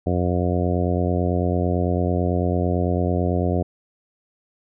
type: harmonic tone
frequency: 89 Hz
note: F2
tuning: 33 cents sharp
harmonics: 1 / 2 / 3 / 4 / 5 / 6 / 7 / 8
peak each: -22 / -25 / -27 / -28 / -29 / -30 / -30 / -31 dBFS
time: 0.06-3.63 s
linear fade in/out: 10 ms
effects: none